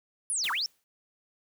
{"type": "linear two-way sweep", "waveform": "sine", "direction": "down then up", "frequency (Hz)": [10548, 895, 5690], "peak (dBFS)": -27, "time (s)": [0.3, 0.66], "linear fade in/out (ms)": 0, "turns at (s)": 0.51}
{"type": "noise with exponential decay", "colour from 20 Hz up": "white", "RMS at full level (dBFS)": -39, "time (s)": [0.44, 0.84], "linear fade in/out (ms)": 0, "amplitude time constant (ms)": 86}
{"effects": []}